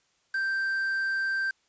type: tone with quantisation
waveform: triangle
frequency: 1568 Hz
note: G6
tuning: in tune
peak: -24 dBFS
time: 0.34-1.51 s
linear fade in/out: 5 ms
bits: 7
effects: white hiss -69 dBFS RMS until 1.68 s + resampled to 16000 Hz